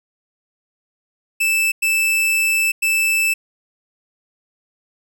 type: tone bursts at uneven times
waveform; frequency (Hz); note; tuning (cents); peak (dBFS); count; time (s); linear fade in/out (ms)
45% pulse; 2637; E7; 0; -15; 3; 1.4-1.72 / 1.82-2.72 / 2.82-3.34; 10
effects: none